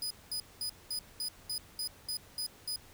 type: tone bursts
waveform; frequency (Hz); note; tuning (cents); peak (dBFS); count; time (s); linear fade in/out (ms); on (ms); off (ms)
sawtooth; 4978; D#8; 0; -31; 10; 0.02-2.76; 2; 85; 210
effects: added 93 Hz sine -65 dBFS peak until 2.93 s + pink hiss -57 dBFS RMS until 2.93 s